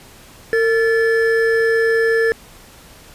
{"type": "tone pair together", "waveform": "triangle", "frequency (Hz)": [454.7, 1739.7], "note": ["A#4", "A6"], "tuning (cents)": [-43, -20], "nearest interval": "octave + major seventh", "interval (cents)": 2323, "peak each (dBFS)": [-12, -17], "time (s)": [0.53, 2.32], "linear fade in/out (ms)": 0, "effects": ["pink hiss -43 dBFS RMS until 3.14 s", "resampled to 32000 Hz"]}